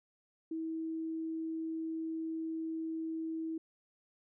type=tone; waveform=sine; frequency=322.9 Hz; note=E4; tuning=36 cents flat; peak=-35 dBFS; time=0.51-3.58 s; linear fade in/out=5 ms; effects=none

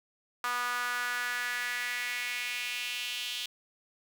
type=tone with high-pass filter sweep; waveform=sawtooth; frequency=244.5 Hz; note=B3; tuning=17 cents flat; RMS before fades=-34 dBFS; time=0.44-3.46 s; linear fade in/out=2 ms; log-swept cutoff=1200 to 3200 Hz; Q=3.6; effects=none

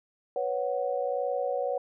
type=chord; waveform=sine; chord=B suspended second; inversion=none; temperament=just; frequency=493.9 / 555.6 / 740.8 Hz; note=B4 / C#5 / F#5; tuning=0 / +4 / +2 cents; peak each=-31 / -30 / -33 dBFS; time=0.36-1.78 s; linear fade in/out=2 ms; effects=none

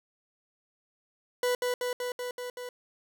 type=tone with echo; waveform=40% pulse; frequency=493.9 Hz; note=B4; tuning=in tune; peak=-24 dBFS; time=1.43-1.55 s; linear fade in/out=2 ms; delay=190 ms; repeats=6; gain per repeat=-2 dB; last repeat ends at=2.69 s; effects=none

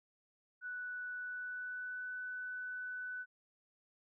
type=tone with pitch glide; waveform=sine; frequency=1482 to 1496.6 Hz; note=F#6 to F#6; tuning=+2 to +19 cents; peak=-40 dBFS; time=0.61-3.26 s; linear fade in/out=50 ms; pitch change=+17 cents; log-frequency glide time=1.14-2.1 s; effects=none

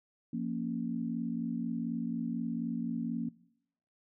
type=chord; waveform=sine; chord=Bb minor; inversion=second; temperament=equal; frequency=174.61 / 233.1 / 277.2 Hz; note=F3 / Bb3 / Db4; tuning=0 / 0 / 0 cents; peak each=-38 / -34 / -39 dBFS; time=0.33-3.29 s; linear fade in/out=5 ms; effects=noise-tail reverb RT60 0.7 s tail -20 dB re dry

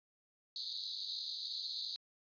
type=band-pass noise; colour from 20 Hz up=white; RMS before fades=-42 dBFS; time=0.56-1.96 s; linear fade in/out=0 ms; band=3800 to 4600 Hz; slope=96 dB/octave; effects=resampled to 11025 Hz

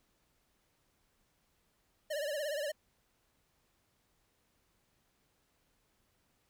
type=tone with vibrato; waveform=square; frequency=590 Hz; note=D5; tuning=8 cents sharp; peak=-35 dBFS; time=2.1-2.72 s; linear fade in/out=10 ms; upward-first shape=triangle; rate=17 Hz; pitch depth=120 cents each way; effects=pink hiss -75 dBFS RMS until 6.49 s

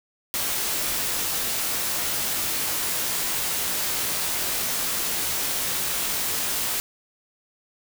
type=noise with comb filter; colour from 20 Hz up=white; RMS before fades=-26 dBFS; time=0.34-6.8 s; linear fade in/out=0 ms; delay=19 ms; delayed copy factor=-0.5; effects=none

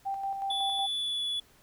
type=tone with tremolo; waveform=sine; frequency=785 Hz; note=G5; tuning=2 cents sharp; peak=-29 dBFS; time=0.05-0.87 s; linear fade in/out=20 ms; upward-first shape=square; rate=5.4 Hz; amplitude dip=40%
type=tone with pitch glide; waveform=triangle; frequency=3450 to 3422 Hz; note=A7 to A7; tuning=-35 to -49 cents; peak=-28 dBFS; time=0.5-1.4 s; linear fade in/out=5 ms; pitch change=-14 cents; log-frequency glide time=0.98-1.24 s
effects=pink hiss -61 dBFS RMS until 1.62 s

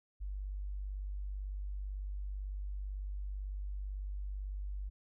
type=tone; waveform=sine; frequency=49 Hz; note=G1; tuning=in tune; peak=-37 dBFS; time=0.2-4.9 s; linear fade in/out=20 ms; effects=none

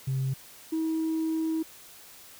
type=tone pair in turn; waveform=sine; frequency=133 / 320.6 Hz; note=C3 / E4; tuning=+29 / -48 cents; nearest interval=octave + minor third; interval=1523 cents; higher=second; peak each=-24 dBFS; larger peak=neither; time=0.07-0.34 / 0.72-1.63 s; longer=second; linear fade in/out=10 ms; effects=tanh soft clip ceiling -23 dBFS + white hiss -50 dBFS RMS until 2.39 s

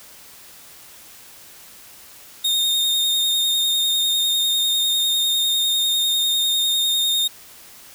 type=tone with vibrato; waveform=40% pulse; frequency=3680 Hz; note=A#7; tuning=23 cents flat; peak=-16 dBFS; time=2.44-7.28 s; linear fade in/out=10 ms; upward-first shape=sine; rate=10 Hz; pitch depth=22 cents each way; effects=white hiss -44 dBFS RMS until 7.94 s

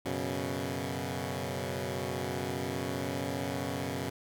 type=chord; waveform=10% pulse; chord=F# suspended fourth; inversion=none; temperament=equal; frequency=92.5 / 123.47 / 138.59 Hz; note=F#2 / B2 / C#3; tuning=0 / 0 / 0 cents; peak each=-29 dBFS; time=0.05-4.1 s; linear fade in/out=10 ms; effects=none

